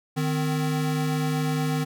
square tone pair together, 153.33 / 258.3 Hz, D#3 / C4, -25 / -22 cents, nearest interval major sixth, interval 903 cents, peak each -25 / -29 dBFS, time 0.16-1.85 s, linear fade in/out 20 ms, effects none

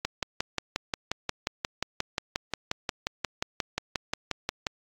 click train, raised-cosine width 0.2 ms, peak -10 dBFS, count 27, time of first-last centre 0.05-4.668 s, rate 5.63 Hz, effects AAC 48 kbps

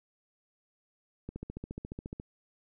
click train, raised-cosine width 3 ms, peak -26 dBFS, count 14, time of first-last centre 1.29-2.199 s, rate 14.3 Hz, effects none

